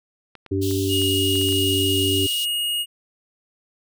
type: clicks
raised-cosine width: 0.3 ms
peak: -25 dBFS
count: 8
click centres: 0.353 / 0.463 / 0.711 / 1.018 / 1.355 / 1.414 / 1.487 / 1.525 s
type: harmonic tone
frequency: 96.8 Hz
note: G2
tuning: 21 cents flat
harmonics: 1 / 3 / 4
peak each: -24 / -24 / -24 dBFS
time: 0.51-2.27 s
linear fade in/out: 10 ms
type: high-pass noise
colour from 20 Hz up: pink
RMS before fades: -33 dBFS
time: 0.61-2.46 s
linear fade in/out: 20 ms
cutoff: 2800 Hz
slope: 96 dB/octave
type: tone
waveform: square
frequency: 2868 Hz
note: F7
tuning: 45 cents sharp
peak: -22 dBFS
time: 0.88-2.86 s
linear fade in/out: 50 ms
effects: none